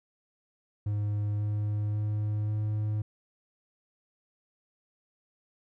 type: tone with pitch steps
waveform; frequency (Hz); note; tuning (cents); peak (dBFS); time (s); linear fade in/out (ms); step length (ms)
triangle; 103.83 / 104.67 / 105.52 / 106.38; G#2 / G#2 / G#2 / G#2; 0 / +14 / +28 / +42; -25; 0.86-3.02; 5; 540
effects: none